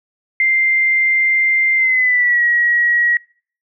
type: tone with pitch glide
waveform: sine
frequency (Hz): 2093 to 1908.2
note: C7 to A#6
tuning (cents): 0 to +40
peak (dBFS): -11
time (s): 0.4-3.17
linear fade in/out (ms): 2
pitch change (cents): -160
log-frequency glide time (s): 1.76-2.43
effects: noise-tail reverb RT60 0.5 s tail -26 dB re dry